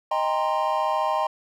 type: chord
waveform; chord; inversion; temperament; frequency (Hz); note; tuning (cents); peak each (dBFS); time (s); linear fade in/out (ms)
triangle; C minor seventh; first; equal with one note detuned; 622.3 / 794.9 / 932.3 / 1046.5; Eb5 / G5 / Bb5 / C6; 0 / +24 / 0 / 0; -25; 0.11-1.27; 5
effects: none